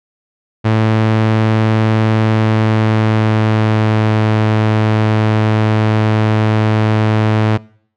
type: tone with pitch glide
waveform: sawtooth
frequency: 110 to 108.42 Hz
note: A2 to A2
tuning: 0 to -25 cents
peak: -6 dBFS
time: 0.64-7.58 s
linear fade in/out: 20 ms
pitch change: -25 cents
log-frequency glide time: 2.17-4.16 s
effects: noise-tail reverb RT60 0.6 s tail -23 dB re dry + low-pass 3000 Hz 12 dB/octave